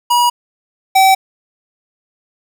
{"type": "tone pair in turn", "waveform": "square", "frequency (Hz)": [965, 767.4], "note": ["B5", "G5"], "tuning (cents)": [-40, -37], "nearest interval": "major third", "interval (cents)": 397, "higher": "first", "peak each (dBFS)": [-10, -7], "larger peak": "second", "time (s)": [[0.1, 0.3], [0.95, 1.15]], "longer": "neither", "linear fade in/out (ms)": 10, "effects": ["7-bit"]}